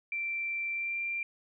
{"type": "tone with pitch glide", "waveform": "sine", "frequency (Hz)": [2349, 2371], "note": ["D7", "D7"], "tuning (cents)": [0, 16], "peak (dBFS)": -31, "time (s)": [0.12, 1.23], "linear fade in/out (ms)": 2, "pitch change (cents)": 16, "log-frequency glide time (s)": [0.72, 1], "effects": []}